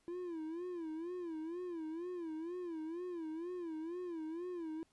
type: tone with vibrato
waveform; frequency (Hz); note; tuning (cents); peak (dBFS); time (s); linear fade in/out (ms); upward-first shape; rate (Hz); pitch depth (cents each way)
triangle; 336.8; E4; +37; -38; 0.08-4.83; 0; sine; 2.1; 130
effects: pink hiss -75 dBFS RMS until 4.92 s + resampled to 24000 Hz